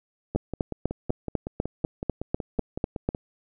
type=two click trains; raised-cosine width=2 ms; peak=-10 / -17 dBFS; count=12 / 16; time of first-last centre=0.36-3.09 / 0.35-3.149 s; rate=4.03 / 5.36 Hz; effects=none